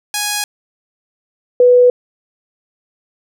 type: tone pair in turn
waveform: 5% pulse / sine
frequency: 830 / 493.5 Hz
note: G#5 / B4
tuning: -1 / -1 cents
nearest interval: major sixth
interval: 900 cents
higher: first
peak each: -5 dBFS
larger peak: neither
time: 0.14-0.44 / 1.6-1.9 s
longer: neither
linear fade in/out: 2 ms
effects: none